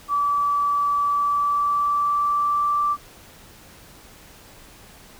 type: tone with pitch glide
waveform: sine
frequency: 1153 to 1171.1 Hz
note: D6 to D6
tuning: -32 to -5 cents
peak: -18 dBFS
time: 0.08-2.97 s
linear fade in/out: 50 ms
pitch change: +27 cents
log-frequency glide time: 1.04-2.85 s
effects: pink hiss -47 dBFS RMS until 5.19 s